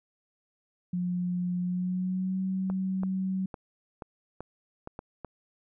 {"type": "tone with pitch glide", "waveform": "sine", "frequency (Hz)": [178.5, 189], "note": ["F3", "F#3"], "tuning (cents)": [38, 37], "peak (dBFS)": -27, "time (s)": [0.93, 3.46], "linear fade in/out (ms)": 5, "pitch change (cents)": 99, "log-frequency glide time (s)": [1.61, 2.4]}
{"type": "clicks", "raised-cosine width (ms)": 1, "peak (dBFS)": -24, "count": 8, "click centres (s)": [2.7, 3.034, 3.542, 4.022, 4.406, 4.874, 4.991, 5.247]}
{"effects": []}